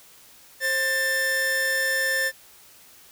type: tone pair together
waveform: 45% pulse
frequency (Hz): 530 / 1780.5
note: C5 / A6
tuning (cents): +22 / +20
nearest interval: octave + major sixth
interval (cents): 2098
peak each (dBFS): -30 / -22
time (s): 0.6-2.32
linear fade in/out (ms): 50
effects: white hiss -51 dBFS RMS until 3.11 s